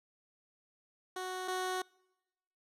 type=tone pair in turn; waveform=15% pulse; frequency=370 / 370 Hz; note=F#4 / F#4; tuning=0 / 0 cents; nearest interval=unison; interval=0 cents; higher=neither; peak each=-31 / -27 dBFS; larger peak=second; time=1.16-1.48 / 1.48-1.82 s; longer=second; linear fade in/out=5 ms; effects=noise-tail reverb RT60 1.0 s tail -26 dB re dry + low-pass 12000 Hz 12 dB/octave